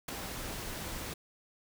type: noise with ADSR envelope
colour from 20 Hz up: pink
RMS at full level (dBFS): -33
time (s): 0.08-1.14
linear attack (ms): 9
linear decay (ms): 6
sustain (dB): -7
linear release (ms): 10
effects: none